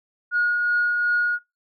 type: tone with tremolo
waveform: sine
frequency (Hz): 1442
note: F#6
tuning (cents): -45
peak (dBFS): -16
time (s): 0.31-1.39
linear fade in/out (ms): 50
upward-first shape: triangle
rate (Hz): 2.7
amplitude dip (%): 35
effects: noise-tail reverb RT60 0.2 s tail -21 dB re dry + tanh soft clip ceiling -13 dBFS